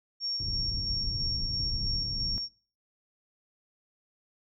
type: tone with tremolo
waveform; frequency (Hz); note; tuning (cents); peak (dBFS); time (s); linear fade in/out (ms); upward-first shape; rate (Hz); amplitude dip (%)
sine; 5520; F8; -21; -29; 0.2-2.49; 50; square; 3; 25
type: low-pass noise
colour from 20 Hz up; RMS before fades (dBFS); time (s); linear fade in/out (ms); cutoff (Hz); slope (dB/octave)
pink; -35; 0.4-2.38; 0; 130; 12
effects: noise-tail reverb RT60 0.4 s tail -18 dB re dry